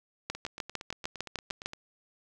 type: two click trains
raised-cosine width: 0.2 ms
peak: -24 / -15 dBFS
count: 13 / 10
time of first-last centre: 0.35-1.734 / 0.3-1.66 s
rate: 8.67 / 6.62 Hz
effects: none